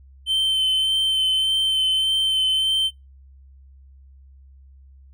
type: tone with vibrato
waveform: triangle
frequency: 3087 Hz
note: G7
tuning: 27 cents flat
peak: -16 dBFS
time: 0.26-2.91 s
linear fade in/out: 50 ms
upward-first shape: sine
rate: 1.7 Hz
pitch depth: 15 cents each way
effects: noise-tail reverb RT60 0.2 s tail -22 dB re dry + added 67 Hz sine -45 dBFS peak until 5.13 s